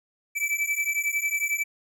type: beating tone pair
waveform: square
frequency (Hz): 2309 / 2320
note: D7 / D7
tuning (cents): -30 / -22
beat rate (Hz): 11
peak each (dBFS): -28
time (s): 0.35-1.64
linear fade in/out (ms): 20
effects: none